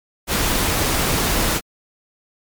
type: noise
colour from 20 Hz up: pink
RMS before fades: -19 dBFS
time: 0.27-1.61 s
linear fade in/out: 50 ms
effects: MP3 96 kbps